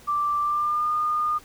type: tone with pitch glide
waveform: sine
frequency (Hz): 1174.7 to 1218.9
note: D6 to D#6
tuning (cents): 0 to -36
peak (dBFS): -21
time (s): 0.07-1.39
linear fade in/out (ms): 20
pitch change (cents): +64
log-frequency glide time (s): 0.41-0.91
effects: pink hiss -50 dBFS RMS until 1.44 s

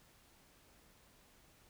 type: silence
effects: pink hiss -66 dBFS RMS until 1.69 s

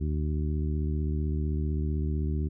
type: harmonic tone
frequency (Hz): 75.7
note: D#2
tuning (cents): -47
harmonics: 1 / 2 / 3 / 4 / 5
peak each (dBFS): -27 / -33 / -37 / -39 / -41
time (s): 0-2.49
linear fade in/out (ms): 20
effects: none

